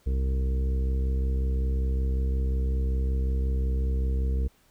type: harmonic tone with a mistuned harmonic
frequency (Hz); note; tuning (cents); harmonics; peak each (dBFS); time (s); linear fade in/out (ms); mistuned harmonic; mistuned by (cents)
65.4; C2; 0; 1 / 2 / 3 / 4 / 5 / 6 / 7; -23 / -38 / -39 / -45 / -46 / -48 / -41; 0.06-4.48; 10; 1; -25
effects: pink hiss -63 dBFS RMS until 4.7 s